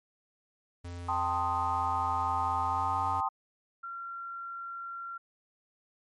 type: tone with pitch glide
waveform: square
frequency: 87.31 to 91.86 Hz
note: F2 to F#2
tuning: 0 to -12 cents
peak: -39 dBFS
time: 0.84-3.21 s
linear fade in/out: 10 ms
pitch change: +88 cents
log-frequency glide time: 2.64-2.98 s
type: chord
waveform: sine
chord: A half-diminished seventh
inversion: third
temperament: equal with one note detuned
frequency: 784 / 888.2 / 1046.5 / 1244.5 Hz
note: G5 / A5 / C6 / Eb6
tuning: 0 / +16 / 0 / 0 cents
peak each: -33 dBFS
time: 1.08-3.29 s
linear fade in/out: 10 ms
type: tone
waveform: sine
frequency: 1372 Hz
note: F6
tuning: 31 cents flat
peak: -37 dBFS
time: 3.83-5.18 s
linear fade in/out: 10 ms
effects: MP3 48 kbps